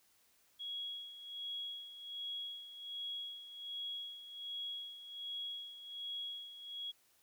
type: tone with tremolo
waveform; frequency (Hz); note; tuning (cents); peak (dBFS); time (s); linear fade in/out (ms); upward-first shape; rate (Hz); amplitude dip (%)
sine; 3322; G#7; 0; -39; 0.59-6.92; 20; sine; 1.3; 70
effects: white hiss -71 dBFS RMS until 7.22 s